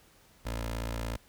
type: tone with notch filter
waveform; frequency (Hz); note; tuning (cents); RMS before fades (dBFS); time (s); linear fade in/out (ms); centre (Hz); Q
15% pulse; 56.9; A#1; -41; -35; 0.45-1.17; 10; 160; 0.94
effects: pink hiss -61 dBFS RMS until 1.28 s